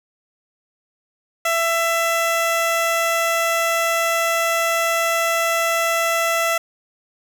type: tone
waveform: 15% pulse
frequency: 667 Hz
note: E5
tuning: 20 cents sharp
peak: -11 dBFS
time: 1.45-6.58 s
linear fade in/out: 5 ms
effects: none